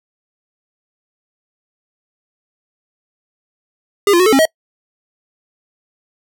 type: tone with pitch steps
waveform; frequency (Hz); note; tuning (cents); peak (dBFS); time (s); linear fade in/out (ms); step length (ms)
square; 405.2 / 345.5 / 369 / 435.8 / 270.4 / 637; G#4 / F4 / F#4 / A4 / C#4 / D#5; -43 / -19 / -5 / -17 / -43 / +41; -9; 4.07-4.454; 2; 64
effects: noise-tail reverb RT60 0.1 s tail -26 dB re dry